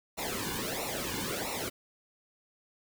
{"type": "noise with flanger", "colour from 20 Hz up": "pink", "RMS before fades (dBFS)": -35, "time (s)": [0.17, 1.7], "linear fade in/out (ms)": 20, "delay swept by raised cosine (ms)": [0.62, 1.57], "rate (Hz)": 1.5, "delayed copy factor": -0.85, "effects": []}